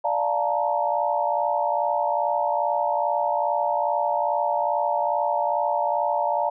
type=chord; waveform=sine; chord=Bb major seventh; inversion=first; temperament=equal with one note detuned; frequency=587.3 / 698.5 / 869.9 / 932.3 Hz; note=D5 / F5 / A5 / Bb5; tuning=0 / 0 / -20 / 0 cents; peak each=-26 dBFS; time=0.04-6.5 s; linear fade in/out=10 ms; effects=none